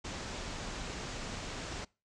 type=low-pass noise; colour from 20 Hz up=pink; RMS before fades=-41 dBFS; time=0.04-1.85 s; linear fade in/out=10 ms; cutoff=7700 Hz; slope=48 dB/octave; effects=noise-tail reverb RT60 0.3 s tail -24 dB re dry